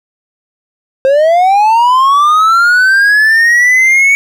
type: linear sweep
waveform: triangle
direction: up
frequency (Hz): 523.3 to 2242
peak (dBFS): -3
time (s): 1.05-4.15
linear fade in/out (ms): 0
effects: none